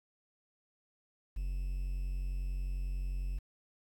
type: tone with quantisation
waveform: triangle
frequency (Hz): 45.58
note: F#1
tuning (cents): -25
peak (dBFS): -31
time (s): 1.36-3.39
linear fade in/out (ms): 10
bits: 10
effects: none